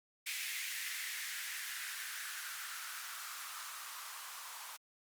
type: noise with band-pass filter sweep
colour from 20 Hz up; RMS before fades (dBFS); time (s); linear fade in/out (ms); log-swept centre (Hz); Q
violet; -44; 0.26-4.77; 10; 2200 to 980; 3.4
effects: Opus 48 kbps